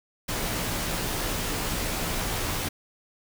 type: noise with comb filter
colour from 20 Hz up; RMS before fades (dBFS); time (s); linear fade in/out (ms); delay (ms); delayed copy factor
pink; -29; 0.28-2.69; 10; 15; -0.55
effects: none